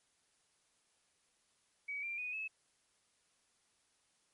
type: tone with pitch steps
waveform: sine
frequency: 2269 / 2372 / 2480 / 2593 Hz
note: C#7 / D7 / D#7 / E7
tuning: +40 / +17 / -6 / -29 cents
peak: -38 dBFS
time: 1.88-2.48 s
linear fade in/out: 10 ms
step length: 150 ms
effects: white hiss -75 dBFS RMS until 4.33 s + MP3 48 kbps